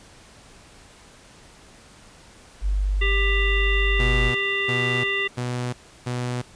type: tone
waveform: sine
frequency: 49.11 Hz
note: G1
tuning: 4 cents sharp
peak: -19 dBFS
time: 2.61-4.32 s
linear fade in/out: 50 ms
type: harmonic tone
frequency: 395.8 Hz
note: G4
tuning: 17 cents sharp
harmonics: 1 / 3 / 5 / 7 / 9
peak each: -29 / -34 / -24 / -27 / -33 dBFS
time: 3.01-5.28 s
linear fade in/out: 10 ms
type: tone bursts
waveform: sawtooth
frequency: 123.4 Hz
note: B2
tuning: 1 cent flat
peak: -21 dBFS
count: 4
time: 3.99-6.42 s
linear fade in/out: 10 ms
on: 360 ms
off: 330 ms
effects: pink hiss -49 dBFS RMS until 6.55 s + resampled to 22050 Hz